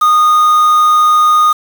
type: tone with quantisation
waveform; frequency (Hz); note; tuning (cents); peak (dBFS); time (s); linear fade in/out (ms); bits
triangle; 1231; D#6; -19; -4; 0.01-1.53; 10; 4
effects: none